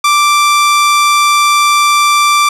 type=tone; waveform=sawtooth; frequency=1174.7 Hz; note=D6; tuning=in tune; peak=-3 dBFS; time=0.04-2.49 s; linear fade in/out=5 ms; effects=low-pass 11000 Hz 12 dB/octave

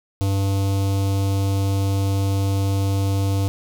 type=tone with notch filter; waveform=square; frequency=98 Hz; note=G2; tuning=in tune; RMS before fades=-20 dBFS; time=0.21-3.48 s; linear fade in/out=0 ms; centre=1700 Hz; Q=0.79; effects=8-bit

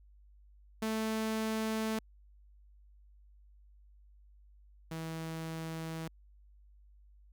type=tone pair in turn; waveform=sawtooth; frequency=220 / 161.95 Hz; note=A3 / E3; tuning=0 / -30 cents; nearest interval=perfect fourth; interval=530 cents; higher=first; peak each=-28 / -34 dBFS; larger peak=first; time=0.82-1.99 / 4.91-6.08 s; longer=neither; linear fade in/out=5 ms; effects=added 50 Hz sine -57 dBFS peak until 7.32 s

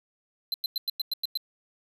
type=tone bursts; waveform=square; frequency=4069 Hz; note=C8; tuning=49 cents flat; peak=-26 dBFS; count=8; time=0.52-1.374 s; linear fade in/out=2 ms; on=21 ms; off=98 ms; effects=none

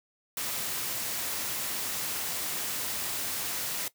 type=noise; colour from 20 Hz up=white; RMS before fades=-33 dBFS; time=0.37-3.88 s; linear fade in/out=2 ms; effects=noise-tail reverb RT60 0.1 s tail -17 dB re dry + high-pass 80 Hz 12 dB/octave

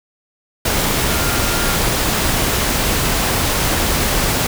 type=tone in noise; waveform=sine; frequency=1400 Hz; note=F6; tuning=4 cents sharp; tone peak=-27 dBFS; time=1.09-1.77 s; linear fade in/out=5 ms; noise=pink; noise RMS=-17 dBFS; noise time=0.65-4.47 s; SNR=-13 dB; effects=none

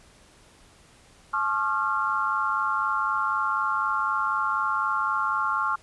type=tone cluster; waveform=sine; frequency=864 / 1084 / 1188 / 1381 Hz; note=A5 / C#6 / D6 / F6; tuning=-32 / -39 / +20 / -20 cents; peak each=-32 / -27 / -31 / -26 dBFS; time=1.33-5.76 s; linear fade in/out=10 ms; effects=pink hiss -55 dBFS RMS until 5.82 s + resampled to 24000 Hz

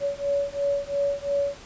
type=beating tone pair; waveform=sine; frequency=564 / 566.9 Hz; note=C#5 / C#5; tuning=+30 / +39 cents; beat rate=2.9 Hz; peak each=-26 dBFS; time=0-1.58 s; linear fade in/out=50 ms; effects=pink hiss -45 dBFS RMS until 1.65 s + resampled to 16000 Hz

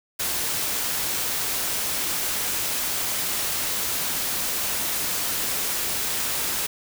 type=noise; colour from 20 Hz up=white; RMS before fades=-26 dBFS; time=0.19-6.67 s; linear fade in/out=10 ms; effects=none

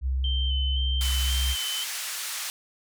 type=tone with pitch glide; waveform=sine; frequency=65.41 to 65.83 Hz; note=C2 to C2; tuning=0 to +11 cents; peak=-23 dBFS; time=0.01-1.56 s; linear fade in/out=50 ms; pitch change=+11 cents; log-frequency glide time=1.01-1.33 s
type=tone with vibrato; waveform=sine; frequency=3088 Hz; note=G7; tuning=27 cents flat; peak=-29 dBFS; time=0.24-1.84 s; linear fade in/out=2 ms; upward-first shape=square; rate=1.9 Hz; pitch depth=23 cents each way
type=band-pass noise; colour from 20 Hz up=white; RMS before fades=-33 dBFS; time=1.01-2.5 s; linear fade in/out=0 ms; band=1200 to 10000 Hz; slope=12 dB/octave
effects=none

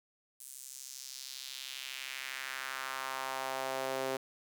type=tone with high-pass filter sweep; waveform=sawtooth; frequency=132.6 Hz; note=C3; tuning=23 cents sharp; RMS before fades=-40 dBFS; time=0.4-4.17 s; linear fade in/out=5 ms; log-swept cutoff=9200 to 440 Hz; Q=1.8; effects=none

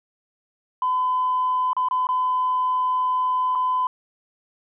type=tone with dropouts; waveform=sine; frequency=1012 Hz; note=B5; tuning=42 cents sharp; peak=-18 dBFS; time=0.82-3.87 s; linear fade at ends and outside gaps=2 ms; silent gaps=1.732-1.766 / 1.886-1.91 / 2.07-2.089 / 3.552-3.555 s; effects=tanh soft clip ceiling -14 dBFS

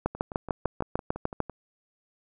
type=two click trains; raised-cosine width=1 ms; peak=-23 / -11 dBFS; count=9 / 10; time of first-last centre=0.15-1.497 / 0.06-1.403 s; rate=5.94 / 6.7 Hz; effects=none

